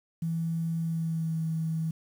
sine tone with pitch glide, 164.81 to 161.05 Hz, E3 to E3, 0 to -40 cents, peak -27 dBFS, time 0.22-1.91 s, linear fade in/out 5 ms, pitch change -40 cents, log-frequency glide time 0.79-1.43 s, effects 9-bit

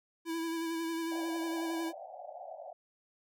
square tone with vibrato, 329.6 Hz, E4, in tune, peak -34 dBFS, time 0.25-1.93 s, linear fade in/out 50 ms, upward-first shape sine, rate 11 Hz, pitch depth 26 cents each way
white band-pass noise, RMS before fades -46 dBFS, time 1.11-2.73 s, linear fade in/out 10 ms, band 570 to 780 Hz, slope 96 dB/octave
effects none

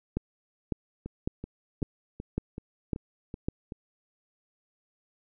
two click trains, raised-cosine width 3 ms, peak -24 / -15 dBFS, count 8 / 7, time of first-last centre 1.06-3.722 / 0.17-3.485 s, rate 2.63 / 1.81 Hz, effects none

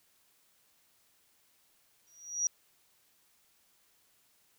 sine tone with exponential growth, 5770 Hz, F#8, 44 cents flat, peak -24 dBFS, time 2.07-2.47 s, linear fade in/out 1 ms, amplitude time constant 85 ms, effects white hiss -69 dBFS RMS until 4.58 s

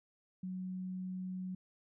sine tone, 185 Hz, F#3, in tune, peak -38 dBFS, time 0.43-1.55 s, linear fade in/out 5 ms, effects none

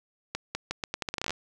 accelerating click train, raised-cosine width 0.2 ms, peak -13 dBFS, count 15, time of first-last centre 0.35-1.306 s, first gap 200 ms, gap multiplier 0.8, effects none

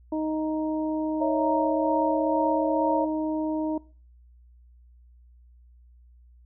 harmonic tone, 311.5 Hz, D#4, 2 cents sharp, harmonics 1 / 2 / 3, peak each -26 / -32 / -36 dBFS, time 0.12-3.78 s, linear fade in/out 5 ms
sine chord, A# diminished, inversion first, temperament equal, 554.4 / 659.3 / 932.3 Hz, C#5 / E5 / A#5, 0 / 0 / 0 cents, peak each -27 dBFS, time 1.2-3.06 s, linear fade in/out 20 ms
effects noise-tail reverb RT60 0.4 s tail -22 dB re dry + added 60 Hz sine -51 dBFS peak until 6.45 s

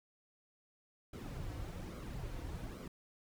brown noise with flanger, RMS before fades -44 dBFS, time 1.13-2.88 s, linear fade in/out 5 ms, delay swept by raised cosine 1.1 to 5 ms, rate 1.2 Hz, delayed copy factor -0.65, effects none

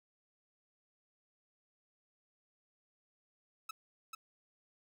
sawtooth tone with echo, 1300 Hz, E6, 24 cents flat, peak -36 dBFS, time 3.69-3.71 s, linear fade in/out 5 ms, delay 440 ms, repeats 1, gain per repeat -3 dB, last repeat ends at 4.15 s, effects none

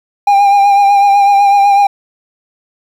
triangle tone with vibrato, 803 Hz, G5, 41 cents sharp, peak -3 dBFS, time 0.27-1.87 s, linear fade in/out 5 ms, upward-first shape triangle, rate 8 Hz, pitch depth 36 cents each way, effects 7-bit

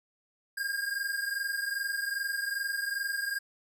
square tone pair together, 1609 / 1631.5 Hz, G6 / G#6, +45 / -31 cents, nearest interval unison, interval 24 cents, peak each -33 / -36 dBFS, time 0.57-3.39 s, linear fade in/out 10 ms, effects none

